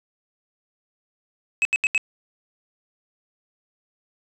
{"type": "tone bursts", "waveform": "triangle", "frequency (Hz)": 2567, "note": "E7", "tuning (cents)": -47, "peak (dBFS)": -15, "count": 4, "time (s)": [1.62, 1.978], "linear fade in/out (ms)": 0, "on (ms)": 31, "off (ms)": 78, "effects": ["resampled to 24000 Hz", "8-bit"]}